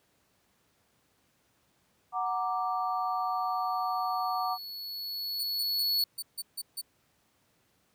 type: chord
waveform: sine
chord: Gb augmented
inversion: none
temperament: equal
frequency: 740 / 932.3 / 1174.7 Hz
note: Gb5 / Bb5 / D6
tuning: 0 / 0 / 0 cents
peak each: -31 / -36 / -32 dBFS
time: 2.12-4.58 s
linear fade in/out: 50 ms
type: tone with exponential growth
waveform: square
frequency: 4400 Hz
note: C#8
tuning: 14 cents flat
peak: -25 dBFS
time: 2.26-6.04 s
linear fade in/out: 2 ms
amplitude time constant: 820 ms
type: tone bursts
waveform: 15% pulse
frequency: 4525 Hz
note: C#8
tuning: 35 cents sharp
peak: -27 dBFS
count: 8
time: 5.39-6.816 s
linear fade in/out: 10 ms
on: 47 ms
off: 150 ms
effects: pink hiss -70 dBFS RMS until 7.94 s + high-pass 80 Hz 12 dB/octave